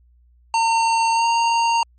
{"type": "tone with pitch glide", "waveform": "square", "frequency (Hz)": [910, 925.4], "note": ["A#5", "A#5"], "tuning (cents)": [-42, -13], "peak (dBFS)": -16, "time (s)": [0.54, 1.83], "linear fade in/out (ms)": 2, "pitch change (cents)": 29, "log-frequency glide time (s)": [1.13, 1.26], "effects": ["added 60 Hz sine -51 dBFS peak until 1.98 s", "MP3 32 kbps"]}